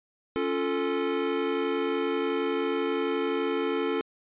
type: chord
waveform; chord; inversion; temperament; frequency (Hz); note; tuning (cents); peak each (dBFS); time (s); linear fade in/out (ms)
square; Db augmented; none; equal; 277.2 / 349.2 / 440; Db4 / F4 / A4; 0 / 0 / 0; -32 / -32 / -29; 0.36-4.01; 0
effects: resampled to 8000 Hz